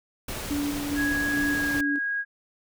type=noise; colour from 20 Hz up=pink; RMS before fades=-34 dBFS; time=0.28-1.81 s; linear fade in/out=5 ms
type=tone with tremolo; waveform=sine; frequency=288.5 Hz; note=D4; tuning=31 cents flat; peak=-25 dBFS; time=0.5-1.99 s; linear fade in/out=10 ms; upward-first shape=square; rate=2.4 Hz; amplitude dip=40%
type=tone with pitch glide; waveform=sine; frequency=1661.2 to 1642.1 Hz; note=G#6 to G#6; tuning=0 to -20 cents; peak=-25 dBFS; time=0.95-2.25 s; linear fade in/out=50 ms; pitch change=-20 cents; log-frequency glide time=1.5-1.67 s
effects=none